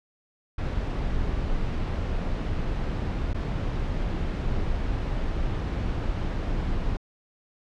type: noise with dropouts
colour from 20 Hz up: brown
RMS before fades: -27 dBFS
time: 0.58-6.97 s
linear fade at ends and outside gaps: 5 ms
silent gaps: 3.334-3.344 s
effects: low-pass 4000 Hz 12 dB/octave